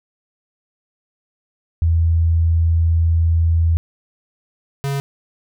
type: tone pair in turn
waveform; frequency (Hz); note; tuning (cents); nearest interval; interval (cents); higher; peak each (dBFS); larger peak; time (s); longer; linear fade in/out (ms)
sine / square; 82.7 / 139.08; E2 / C#3; +6 / +6; major sixth; 900; second; -12 / -20; first; 1.82-3.77 / 4.84-5; first; 0
effects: none